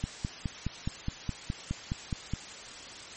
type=click train; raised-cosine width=5 ms; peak=-18 dBFS; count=12; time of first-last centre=0.04-2.336 s; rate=4.79 Hz; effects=white hiss -44 dBFS RMS until 3.16 s + MP3 32 kbps